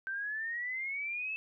sine exponential sweep, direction up, 1545 to 2637 Hz, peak -34 dBFS, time 0.07-1.36 s, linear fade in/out 0 ms, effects none

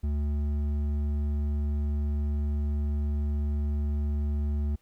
triangle tone with hard clipping, 73 Hz, D2, 10 cents flat, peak -27 dBFS, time 0.03-4.76 s, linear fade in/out 10 ms, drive 11 dB, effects pink hiss -69 dBFS RMS until 4.81 s

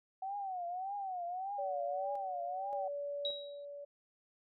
sine tone with vibrato, 750 Hz, F#5, 23 cents sharp, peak -37 dBFS, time 0.22-2.88 s, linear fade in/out 5 ms, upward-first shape triangle, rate 1.7 Hz, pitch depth 160 cents each way
sine tone with tremolo, 573 Hz, D5, 43 cents flat, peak -37 dBFS, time 1.58-3.85 s, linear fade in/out 10 ms, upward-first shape square, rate 0.87 Hz, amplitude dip 55%
sine tone with exponential decay, 3843 Hz, B7, 48 cents flat, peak -32 dBFS, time 3.25-3.65 s, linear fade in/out 1 ms, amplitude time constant 86 ms
effects none

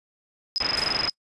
sine tone bursts, 5060 Hz, D#8, 28 cents sharp, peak -21 dBFS, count 13, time 0.56-1.097 s, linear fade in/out 0 ms, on 21 ms, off 22 ms
white low-pass noise, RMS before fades -31 dBFS, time 0.6-1.09 s, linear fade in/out 10 ms, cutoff 2800 Hz, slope 24 dB/octave
white noise with exponential decay, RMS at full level -34 dBFS, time 0.77-1.14 s, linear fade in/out 1 ms, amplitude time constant 79 ms
effects noise-tail reverb RT60 0.1 s tail -25 dB re dry + resampled to 24000 Hz

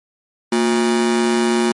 45% pulse ring-modulated tone, 293.7 Hz, D4, in tune, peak -11 dBFS, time 0.52-1.72 s, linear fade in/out 5 ms, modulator 64.1 Hz, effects MP3 48 kbps

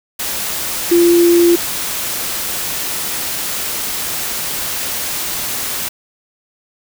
sine tone in noise, 344.6 Hz, F4, 23 cents flat, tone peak -7 dBFS, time 0.91-1.56 s, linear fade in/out 10 ms, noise white, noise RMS -21 dBFS, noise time 0.19-5.89 s, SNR +11 dB, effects none

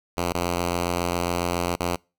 5% pulse tone with dropouts, 87.31 Hz, F2, in tune, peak -12 dBFS, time 0.17-1.96 s, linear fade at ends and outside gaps 5 ms, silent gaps 0.326-0.343 / 1.757-1.802 s, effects noise-tail reverb RT60 0.3 s tail -26 dB re dry

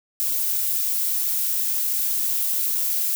violet noise, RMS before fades -23 dBFS, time 0.2-3.15 s, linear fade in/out 0 ms, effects none

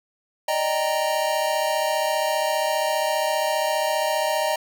square chord, Eb major seventh, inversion third, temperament equal, 587.3 / 622.3 / 784 / 932.3 Hz, D5 / Eb5 / G5 / Bb5, 0 / 0 / 0 / 0 cents, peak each -30 / -25 / -29 / -27 dBFS, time 0.48-4.56 s, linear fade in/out 5 ms, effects none

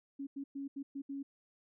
sine tone bursts at uneven times, 277.2 Hz, C#4, in tune, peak -38 dBFS, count 6, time 0.19-0.27 / 0.36-0.44 / 0.55-0.68 / 0.76-0.83 / 0.95-1.02 / 1.09-1.23 s, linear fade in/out 10 ms, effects none

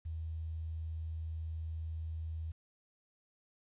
sine tone with quantisation, 80.5 Hz, E2, 41 cents flat, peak -37 dBFS, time 0.05-2.52 s, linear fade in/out 10 ms, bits 11, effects resampled to 8000 Hz

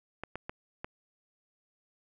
clicks, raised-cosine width 0.5 ms, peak -22 dBFS, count 4, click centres 0.236 / 0.356 / 0.495 / 0.845 s, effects none

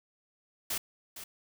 white noise with echo, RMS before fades -33 dBFS, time 0.7-0.78 s, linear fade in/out 5 ms, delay 460 ms, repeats 1, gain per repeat -11 dB, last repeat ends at 1.24 s, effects none

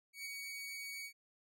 sawtooth tone with ADSR envelope, 2248 Hz, C#7, 24 cents sharp, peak -38 dBFS, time 0.13-1.13 s, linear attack 120 ms, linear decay 20 ms, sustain -2 dB, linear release 83 ms, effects none

